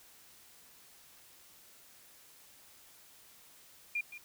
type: tone with echo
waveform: sine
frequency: 2406 Hz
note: D7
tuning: 41 cents sharp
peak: -31 dBFS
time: 3.95-4.01 s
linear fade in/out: 5 ms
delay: 170 ms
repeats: 1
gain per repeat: -13 dB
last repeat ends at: 4.18 s
effects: white hiss -59 dBFS RMS until 4.24 s